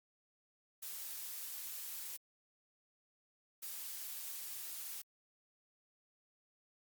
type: noise bursts at uneven times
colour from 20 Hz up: blue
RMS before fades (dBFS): -45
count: 2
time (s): 0.82-2.17 / 3.62-5.02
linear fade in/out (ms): 10
effects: Opus 48 kbps